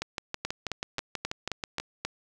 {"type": "two click trains", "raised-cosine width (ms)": 0.2, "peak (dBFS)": [-13, -14], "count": [7, 12], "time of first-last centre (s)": [[0.45, 2.05], [0.02, 1.8]], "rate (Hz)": [3.75, 6.18], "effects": []}